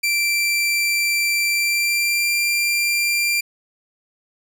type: tone with pitch glide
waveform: sawtooth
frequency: 2349 to 2375 Hz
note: D7 to D7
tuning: 0 to +19 cents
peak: -14 dBFS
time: 0.03-3.41 s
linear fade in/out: 10 ms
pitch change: +19 cents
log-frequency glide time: 1.48-2.35 s
effects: none